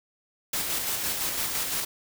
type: noise with tremolo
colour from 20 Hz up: white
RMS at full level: -28 dBFS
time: 0.53-1.85 s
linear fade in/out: 5 ms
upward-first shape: square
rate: 5.9 Hz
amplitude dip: 30%
effects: none